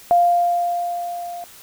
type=tone with level ramp; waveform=sine; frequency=698.5 Hz; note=F5; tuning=in tune; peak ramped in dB=-10 to -29 dBFS; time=0.11-1.44 s; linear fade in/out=0 ms; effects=white hiss -44 dBFS RMS until 1.62 s